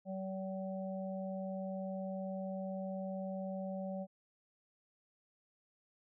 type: harmonic tone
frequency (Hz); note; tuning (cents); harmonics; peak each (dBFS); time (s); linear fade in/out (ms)
190.3; F#3; +49; 1 / 3 / 4; -40 / -42 / -49; 0.05-4.07; 50
effects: none